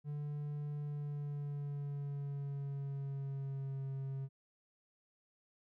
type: tone with pitch glide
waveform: triangle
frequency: 146.83 to 135.42 Hz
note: D3 to C#3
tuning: 0 to -40 cents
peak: -36 dBFS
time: 0.04-4.29 s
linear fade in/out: 50 ms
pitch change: -140 cents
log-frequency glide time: 0.8-3.87 s
effects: none

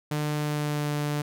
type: tone with pitch glide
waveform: sawtooth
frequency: 149.7 to 147.47 Hz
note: D3 to D3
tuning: +33 to +8 cents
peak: -22 dBFS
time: 0.11-1.22 s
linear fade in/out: 5 ms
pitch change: -25 cents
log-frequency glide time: 0.36-0.92 s
effects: none

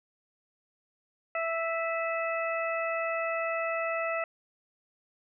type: harmonic tone with a mistuned harmonic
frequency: 660 Hz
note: E5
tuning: 2 cents sharp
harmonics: 1 / 2 / 3 / 4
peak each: -31 / -34 / -36 / -37 dBFS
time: 1.35-4.24 s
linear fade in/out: 2 ms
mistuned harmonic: 4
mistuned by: -25 cents
effects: none

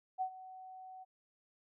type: tone with ADSR envelope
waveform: sine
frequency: 750 Hz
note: F#5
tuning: 23 cents sharp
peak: -31 dBFS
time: 0.18-1.05 s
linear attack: 34 ms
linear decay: 81 ms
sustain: -17 dB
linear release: 25 ms
effects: none

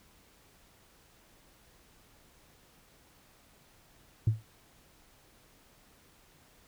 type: tone with exponential decay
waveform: sine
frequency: 110 Hz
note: A2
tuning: in tune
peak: -17 dBFS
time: 4.27-4.43 s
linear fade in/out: 5 ms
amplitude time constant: 34 ms
effects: tanh soft clip ceiling -19 dBFS + pink hiss -62 dBFS RMS until 6.67 s

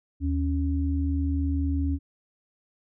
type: tone pair together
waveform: sine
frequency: 77.78 / 277 Hz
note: D#2 / C#4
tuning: 0 / -1 cents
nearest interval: octave + minor seventh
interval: 2199 cents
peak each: -24 / -28 dBFS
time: 0.2-1.99 s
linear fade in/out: 50 ms
effects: none

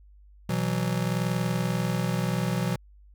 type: chord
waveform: square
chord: B suspended fourth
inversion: none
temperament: just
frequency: 123.47 / 164.63 / 185.21 Hz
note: B2 / E3 / F#3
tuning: 0 / -2 / +2 cents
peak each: -30 dBFS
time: 0.49-2.76 s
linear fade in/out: 5 ms
effects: added 50 Hz sine -50 dBFS peak until 3.14 s

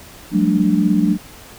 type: tone cluster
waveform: sine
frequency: 180.3 / 196.7 / 220.1 / 295.9 Hz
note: F#3 / G3 / A3 / D4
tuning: -45 / +6 / +1 / +13 cents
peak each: -18 dBFS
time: 0.31-1.18 s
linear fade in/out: 50 ms
effects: pink hiss -40 dBFS RMS until 1.58 s

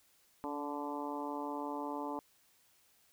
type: harmonic tone with a mistuned harmonic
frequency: 145.8 Hz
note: D3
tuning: 12 cents flat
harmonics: 2 / 3 / 4 / 5 / 6 / 7 / 8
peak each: -41 / -46 / -46 / -49 / -42 / -45 / -52 dBFS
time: 0.44-2.19 s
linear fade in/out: 0 ms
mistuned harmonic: 2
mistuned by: -20 cents
effects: white hiss -69 dBFS RMS until 3.12 s

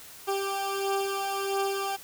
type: beating tone pair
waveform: 20% pulse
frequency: 392 / 393.5 Hz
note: G4 / G4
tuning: 0 / +7 cents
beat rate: 1.5 Hz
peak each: -28 / -24 dBFS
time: 0.27-1.97 s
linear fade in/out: 20 ms
effects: white hiss -47 dBFS RMS until 2.03 s

